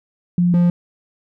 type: tone pair in turn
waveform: sine / triangle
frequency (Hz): 175.9 / 174.79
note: F3 / F3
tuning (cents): +13 / +2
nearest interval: unison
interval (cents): 11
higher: first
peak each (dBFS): -12 / -9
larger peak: second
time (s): 0.38-0.54 / 0.54-0.7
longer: neither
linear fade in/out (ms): 2
effects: none

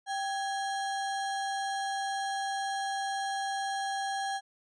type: tone with sample-and-hold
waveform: sine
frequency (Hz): 784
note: G5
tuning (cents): 0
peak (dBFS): -30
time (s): 0.06-4.41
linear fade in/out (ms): 50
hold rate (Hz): 2450
effects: resampled to 22050 Hz

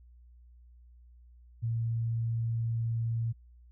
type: tone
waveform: sine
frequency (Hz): 114.9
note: A#2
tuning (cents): -25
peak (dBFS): -28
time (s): 1.62-3.33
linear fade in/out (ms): 20
effects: added 60 Hz sine -53 dBFS peak until 3.71 s

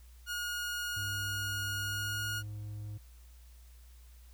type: tone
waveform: sawtooth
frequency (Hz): 1437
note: F6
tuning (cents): +49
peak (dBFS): -31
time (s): 0.26-2.43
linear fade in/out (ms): 50
type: tone with pitch glide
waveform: triangle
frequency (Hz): 98.4 to 104.86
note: G2 to G#2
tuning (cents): +7 to +17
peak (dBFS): -37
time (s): 0.96-2.98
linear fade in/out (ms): 10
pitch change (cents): +110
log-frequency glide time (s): 1.77-2.33
effects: added 60 Hz sine -52 dBFS peak until 4.33 s + white hiss -65 dBFS RMS until 4.33 s

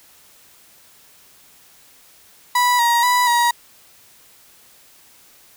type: tone with pitch steps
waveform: 35% pulse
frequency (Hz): 983 / 945 / 986 / 953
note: B5 / A#5 / B5 / A#5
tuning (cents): -8 / +23 / -3 / +38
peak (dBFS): -12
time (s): 2.55-3.51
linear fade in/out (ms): 5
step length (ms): 240
effects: white hiss -50 dBFS RMS until 5.56 s

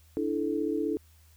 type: chord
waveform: sine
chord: D suspended second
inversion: none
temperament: equal with one note detuned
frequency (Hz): 293.7 / 329.6 / 435.2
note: D4 / E4 / A4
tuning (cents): 0 / 0 / -19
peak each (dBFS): -31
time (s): 0.17-0.97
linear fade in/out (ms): 0
effects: added 79 Hz sine -56 dBFS peak until 1.36 s + white hiss -64 dBFS RMS until 1.36 s

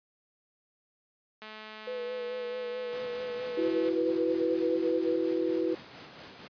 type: click train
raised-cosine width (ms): 0.3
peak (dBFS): -29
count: 534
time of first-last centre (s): 1.42-3.888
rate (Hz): 216
type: tone with vibrato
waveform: sine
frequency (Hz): 493.9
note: B4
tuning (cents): 0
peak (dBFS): -33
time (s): 1.87-5.16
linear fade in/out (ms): 5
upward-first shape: sine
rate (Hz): 4.6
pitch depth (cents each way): 35
type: noise with tremolo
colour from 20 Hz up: pink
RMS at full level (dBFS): -45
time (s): 2.92-6.48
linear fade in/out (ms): 10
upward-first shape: sine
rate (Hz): 4.3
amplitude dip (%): 35
type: chord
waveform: sine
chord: E suspended second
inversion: none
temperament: equal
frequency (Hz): 329.6 / 370 / 493.9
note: E4 / F#4 / B4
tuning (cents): 0 / 0 / 0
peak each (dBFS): -29 / -31 / -32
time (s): 3.57-5.75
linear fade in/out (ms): 10
effects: high-pass 150 Hz 12 dB/octave + resampled to 11025 Hz

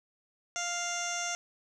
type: tone with low-pass filter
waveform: 15% pulse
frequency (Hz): 698.5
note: F5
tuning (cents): 0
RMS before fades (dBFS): -34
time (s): 0.56-1.35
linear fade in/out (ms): 0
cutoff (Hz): 6000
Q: 6.6
effects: none

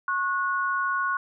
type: tone pair together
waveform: sine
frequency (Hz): 1093.8 / 1460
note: C#6 / F#6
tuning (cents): -23 / -24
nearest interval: perfect fourth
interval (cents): 499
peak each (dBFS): -26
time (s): 0.08-1.17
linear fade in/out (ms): 2
effects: none

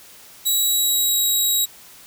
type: tone with pitch glide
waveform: 10% pulse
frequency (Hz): 3884 to 3837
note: B7 to A#7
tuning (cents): -30 to +49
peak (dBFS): -10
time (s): 0.45-1.66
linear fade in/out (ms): 20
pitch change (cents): -21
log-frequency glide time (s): 0.64-1.15
effects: white hiss -45 dBFS RMS until 2.06 s

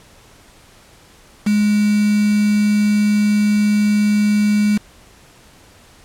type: tone with quantisation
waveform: sine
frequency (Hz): 208.5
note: G#3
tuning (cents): +7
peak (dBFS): -12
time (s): 1.46-4.78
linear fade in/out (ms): 10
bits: 4
effects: pink hiss -47 dBFS RMS until 6.04 s + low-pass 11000 Hz 12 dB/octave

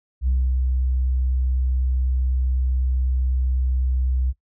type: tone with ADSR envelope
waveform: sine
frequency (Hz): 64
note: C2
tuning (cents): -38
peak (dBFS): -15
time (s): 0.21-4.33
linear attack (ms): 63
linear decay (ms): 250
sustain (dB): -2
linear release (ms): 37
effects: noise-tail reverb RT60 0.1 s tail -19 dB re dry + tanh soft clip ceiling -14 dBFS

